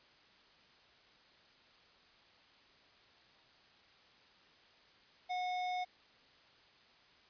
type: tone with hard clipping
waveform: sine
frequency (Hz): 728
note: F#5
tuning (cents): -28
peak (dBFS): -37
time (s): 5.29-5.85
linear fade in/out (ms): 20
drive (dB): 17
effects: white hiss -64 dBFS RMS until 7.29 s + resampled to 11025 Hz